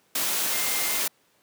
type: tone in noise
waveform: sine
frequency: 2100 Hz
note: C7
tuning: 6 cents sharp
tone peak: -35 dBFS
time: 0.53-0.99 s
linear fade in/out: 5 ms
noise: white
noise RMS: -26 dBFS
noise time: 0.15-1.08 s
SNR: -12 dB
effects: pink hiss -64 dBFS RMS until 1.42 s + high-pass 200 Hz 12 dB/octave